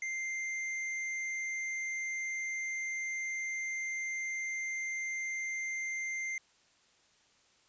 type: tone with tanh clipping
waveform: sine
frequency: 2093 Hz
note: C7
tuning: in tune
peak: -36 dBFS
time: 0.02-6.38 s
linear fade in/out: 2 ms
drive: 13 dB
effects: white hiss -67 dBFS RMS until 7.68 s + resampled to 16000 Hz